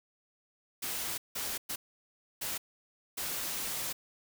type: noise bursts at uneven times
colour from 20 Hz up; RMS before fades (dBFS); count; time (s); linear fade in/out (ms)
white; -36; 5; 0.82-1.18 / 1.35-1.58 / 1.69-1.76 / 2.41-2.58 / 3.17-3.93; 10
effects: none